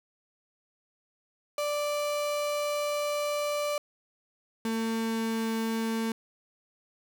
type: tone pair in turn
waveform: 35% pulse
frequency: 587.3 / 225.1 Hz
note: D5 / A3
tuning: 0 / +40 cents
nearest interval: octave + perfect fourth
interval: 1660 cents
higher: first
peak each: -26 dBFS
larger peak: neither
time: 1.58-3.78 / 4.65-6.12 s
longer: first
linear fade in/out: 2 ms
effects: none